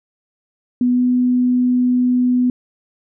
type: tone with pitch glide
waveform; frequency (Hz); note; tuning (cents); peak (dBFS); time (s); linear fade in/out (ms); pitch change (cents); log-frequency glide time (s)
sine; 246.9 to 248.9; B3 to B3; 0 to +14; -12; 0.81-2.5; 2; +14; 0.92-1
effects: none